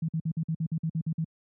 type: tone bursts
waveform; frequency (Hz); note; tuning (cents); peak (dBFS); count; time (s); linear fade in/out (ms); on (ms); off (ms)
sine; 161.2; E3; -38; -25; 11; 0.02-1.244; 5; 64; 52
effects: high-pass 100 Hz 12 dB/octave